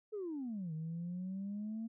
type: exponential two-way sweep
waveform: sine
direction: down then up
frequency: 442.8 to 155.56 to 229 Hz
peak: -37 dBFS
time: 0.12-1.88 s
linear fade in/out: 20 ms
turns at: 0.73 s
effects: tanh soft clip ceiling -35 dBFS

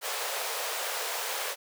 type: high-pass noise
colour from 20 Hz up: pink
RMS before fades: -33 dBFS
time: 0.01-1.56 s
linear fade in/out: 50 ms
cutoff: 450 Hz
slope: 48 dB/octave
effects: none

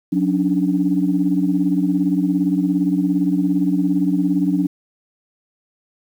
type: tone cluster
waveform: sine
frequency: 180.2 / 279.8 / 297.2 Hz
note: F#3 / C#4 / D4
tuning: -45 / +16 / +21 cents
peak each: -19 dBFS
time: 0.12-4.67 s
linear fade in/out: 10 ms
effects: tanh soft clip ceiling -5 dBFS + 8-bit

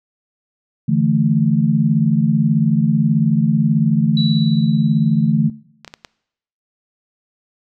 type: chord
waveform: sine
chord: D suspended second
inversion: none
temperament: just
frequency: 146.83 / 165.19 / 220.2 Hz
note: D3 / E3 / A3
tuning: 0 / +4 / +2 cents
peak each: -17 dBFS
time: 0.88-5.5 s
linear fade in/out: 10 ms
type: tone with exponential decay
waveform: sine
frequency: 3933 Hz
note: B7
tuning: 8 cents flat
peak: -20 dBFS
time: 4.17-5.32 s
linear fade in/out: 2 ms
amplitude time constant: 250 ms
type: clicks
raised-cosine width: 0.2 ms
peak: -16 dBFS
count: 4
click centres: 5.847 / 5.878 / 5.939 / 6.048 s
effects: noise-tail reverb RT60 0.8 s tail -21 dB re dry

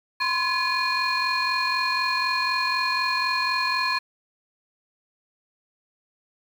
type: tone cluster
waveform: sine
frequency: 1015 / 1059 / 1701 / 2447 / 4224 Hz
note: B5 / C6 / G#6 / D#7 / C8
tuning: +47 / +21 / +41 / -29 / +16 cents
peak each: -27 dBFS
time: 0.2-3.99 s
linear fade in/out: 10 ms
effects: tanh soft clip ceiling -15 dBFS + 8-bit

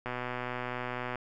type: click train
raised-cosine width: 0.5 ms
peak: -20 dBFS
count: 137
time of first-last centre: 0.06-1.157 s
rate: 124 Hz
effects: none

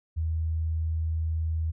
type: tone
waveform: sine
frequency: 80.4 Hz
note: E2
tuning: 43 cents flat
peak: -25 dBFS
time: 0.16-1.72 s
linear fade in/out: 20 ms
effects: none

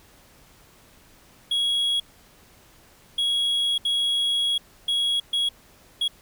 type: tone bursts at uneven times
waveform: triangle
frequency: 3322 Hz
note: G#7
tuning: in tune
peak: -19 dBFS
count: 6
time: 1.51-2 / 3.18-3.78 / 3.85-4.58 / 4.88-5.2 / 5.33-5.49 / 6.01-6.08 s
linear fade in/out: 5 ms
effects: pink hiss -54 dBFS RMS until 6.21 s

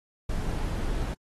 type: noise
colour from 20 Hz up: brown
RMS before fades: -29 dBFS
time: 0.29-1.14 s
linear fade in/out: 5 ms
effects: AAC 32 kbps

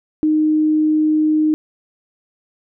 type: tone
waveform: sine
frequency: 308.5 Hz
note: D#4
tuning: 15 cents flat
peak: -12 dBFS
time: 0.23-1.54 s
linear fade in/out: 0 ms
effects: none

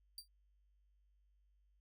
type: tone with exponential decay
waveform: sawtooth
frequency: 4686 Hz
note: D8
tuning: 5 cents flat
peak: -40 dBFS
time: 0.18-0.28 s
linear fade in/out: 2 ms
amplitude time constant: 20 ms
effects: added 50 Hz sine -70 dBFS peak until 1.8 s

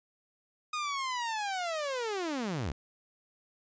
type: linear sweep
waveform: sawtooth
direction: down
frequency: 1244.5 to 57.7 Hz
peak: -28 dBFS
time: 0.73-2.72 s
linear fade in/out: 5 ms
effects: resampled to 16000 Hz

